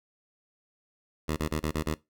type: tone bursts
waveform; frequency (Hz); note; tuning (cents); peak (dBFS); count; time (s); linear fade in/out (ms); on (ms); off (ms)
10% pulse; 77.5; D#2; -6; -19; 6; 1.28-1.945; 10; 85; 31
effects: noise-tail reverb RT60 0.2 s tail -19 dB re dry